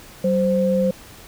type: tone pair together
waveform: sine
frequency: 190.15 / 521 Hz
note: F#3 / C5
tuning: +48 / -7 cents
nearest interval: octave + perfect fourth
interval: 1745 cents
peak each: -19 / -18 dBFS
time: 0.24-0.91 s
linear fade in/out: 5 ms
effects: pink hiss -43 dBFS RMS until 1.27 s